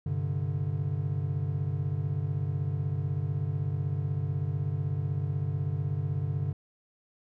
triangle chord, G suspended fourth, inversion none, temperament equal, 98 / 130.81 / 146.83 Hz, G2 / C3 / D3, 0 / 0 / 0 cents, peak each -30 / -32 / -29 dBFS, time 0.06-6.53 s, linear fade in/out 5 ms, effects none

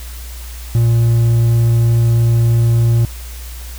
triangle tone, 116.54 Hz, A#2, in tune, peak -7 dBFS, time 0.75-3.05 s, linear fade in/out 0 ms, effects added 60 Hz sine -27 dBFS peak until 3.78 s + white hiss -36 dBFS RMS until 3.78 s

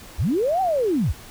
sine linear two-way sweep, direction up then down, 42.29 to 784 to 42.29 Hz, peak -18 dBFS, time 0.18-1.13 s, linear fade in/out 20 ms, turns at 0.61 s, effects pink hiss -43 dBFS RMS until 1.3 s

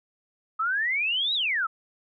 sine exponential two-way sweep, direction up then down, 1259 to 3951 to 1259 Hz, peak -23 dBFS, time 0.59-1.67 s, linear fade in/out 10 ms, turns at 1.34 s, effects none

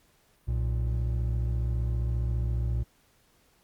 triangle tone pair together, 61.74 / 116.55 Hz, B1 / A#2, 0 / 0 cents, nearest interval major seventh, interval 1100 cents, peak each -25 / -28 dBFS, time 0.47-2.84 s, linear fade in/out 20 ms, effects pink hiss -65 dBFS RMS until 3.63 s + Opus 48 kbps

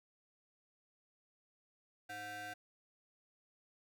40% pulse ring-modulated tone, 415.3 Hz, G#4, in tune, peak -40 dBFS, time 2.09-2.54 s, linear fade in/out 10 ms, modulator 1140 Hz, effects none

